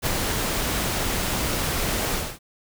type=noise with ADSR envelope; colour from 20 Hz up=pink; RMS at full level=-21 dBFS; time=0.02-2.39 s; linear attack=47 ms; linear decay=3 ms; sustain=-4 dB; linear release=250 ms; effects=none